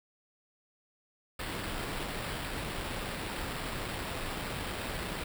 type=noise with sample-and-hold; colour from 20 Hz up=pink; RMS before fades=-37 dBFS; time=1.39-5.24 s; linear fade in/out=5 ms; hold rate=6300 Hz; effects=none

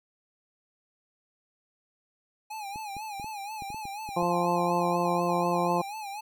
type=tone with vibrato; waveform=square; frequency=830.6 Hz; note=G#5; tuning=in tune; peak=-36 dBFS; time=2.5-6.21 s; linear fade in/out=10 ms; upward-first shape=sine; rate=4.1 Hz; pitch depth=99 cents each way
type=clicks; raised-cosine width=3 ms; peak=-31 dBFS; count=10; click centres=2.759 / 2.967 / 3.198 / 3.244 / 3.622 / 3.703 / 3.745 / 3.854 / 4.09 / 4.227 s
type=harmonic tone; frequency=174.61 Hz; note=F3; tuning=in tune; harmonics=1 / 2 / 3 / 4 / 5 / 6; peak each=-31 / -31 / -31 / -31 / -31 / -31 dBFS; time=4.16-5.82 s; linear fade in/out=10 ms
effects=none

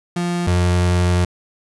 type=tone pair in turn; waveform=35% pulse; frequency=174.61 / 88.83 Hz; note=F3 / F2; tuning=0 / +30 cents; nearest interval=octave; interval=1170 cents; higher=first; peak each=-17 / -12 dBFS; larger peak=second; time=0.16-0.47 / 0.47-1.25 s; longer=second; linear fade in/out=5 ms; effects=resampled to 24000 Hz

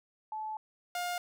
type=tone pair in turn; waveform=sine / sawtooth; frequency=866 / 709 Hz; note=A5 / F5; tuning=-28 / +26 cents; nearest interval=minor third; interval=346 cents; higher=first; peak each=-35 / -29 dBFS; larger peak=second; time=0.32-0.57 / 0.95-1.18 s; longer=first; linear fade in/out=2 ms; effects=none

